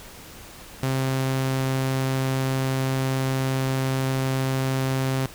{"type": "tone", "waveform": "sawtooth", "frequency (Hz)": 132.5, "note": "C3", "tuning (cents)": 22, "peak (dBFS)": -18, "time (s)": [0.83, 5.26], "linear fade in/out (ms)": 0, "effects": ["pink hiss -43 dBFS RMS until 5.34 s"]}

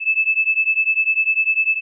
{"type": "beating tone pair", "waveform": "sine", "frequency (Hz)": [2614, 2624], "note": ["E7", "E7"], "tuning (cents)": [-15, -9], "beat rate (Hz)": 10, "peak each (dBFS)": [-18, -18], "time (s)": [0, 1.81], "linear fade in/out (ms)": 50, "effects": []}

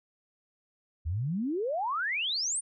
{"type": "exponential sweep", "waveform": "sine", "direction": "up", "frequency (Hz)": [73.42, 9420], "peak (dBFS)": -28, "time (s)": [1.05, 2.61], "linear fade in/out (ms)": 20, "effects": []}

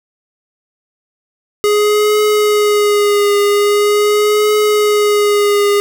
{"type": "tone with vibrato", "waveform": "square", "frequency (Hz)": 415.3, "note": "G#4", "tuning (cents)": 0, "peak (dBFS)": -10, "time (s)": [1.64, 5.8], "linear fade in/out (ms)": 0, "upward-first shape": "triangle", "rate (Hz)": 0.43, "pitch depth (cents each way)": 33, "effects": []}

